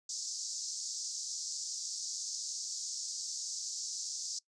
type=band-pass noise; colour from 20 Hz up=white; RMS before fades=-40 dBFS; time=0.09-4.39 s; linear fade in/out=5 ms; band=4700 to 7200 Hz; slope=48 dB/octave; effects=noise-tail reverb RT60 0.1 s tail -22 dB re dry + resampled to 22050 Hz